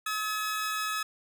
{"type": "tone pair together", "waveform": "sawtooth", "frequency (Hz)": [1279, 1707.3], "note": ["D#6", "G#6"], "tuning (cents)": [47, 47], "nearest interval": "perfect fourth", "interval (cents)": 500, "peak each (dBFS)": [-27, -32], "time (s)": [0.06, 1.03], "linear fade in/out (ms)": 5, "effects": []}